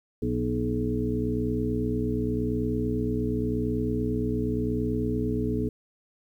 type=harmonic tone with a mistuned harmonic; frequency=60.9 Hz; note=B1; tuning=24 cents flat; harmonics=1 / 2 / 3 / 4 / 5 / 7; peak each=-33 / -31 / -39 / -29 / -32 / -31 dBFS; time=0.22-5.69 s; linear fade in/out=5 ms; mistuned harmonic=5; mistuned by=+44 cents; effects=10-bit